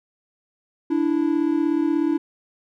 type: tone pair together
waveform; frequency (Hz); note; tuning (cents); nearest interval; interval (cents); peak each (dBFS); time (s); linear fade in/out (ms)
triangle; 293 / 329.6; D4 / E4; -4 / 0; major second; 204; -19; 0.9-2.18; 10
effects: none